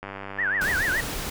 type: click train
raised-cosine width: 0.5 ms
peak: -20 dBFS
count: 72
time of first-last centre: 0.03-0.752 s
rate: 98.4 Hz
type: tone with vibrato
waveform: sine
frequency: 1693 Hz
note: G#6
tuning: 33 cents sharp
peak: -22 dBFS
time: 0.38-1.01 s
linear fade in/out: 10 ms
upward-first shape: triangle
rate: 7 Hz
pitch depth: 280 cents each way
type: noise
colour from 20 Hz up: pink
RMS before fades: -31 dBFS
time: 0.61-1.3 s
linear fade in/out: 5 ms
effects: none